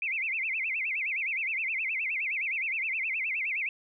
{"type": "tone with vibrato", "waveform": "sine", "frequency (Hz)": 2349, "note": "D7", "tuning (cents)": 0, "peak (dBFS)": -28, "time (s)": [0.02, 3.69], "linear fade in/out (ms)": 2, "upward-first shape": "sine", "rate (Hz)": 9.6, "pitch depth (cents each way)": 240, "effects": []}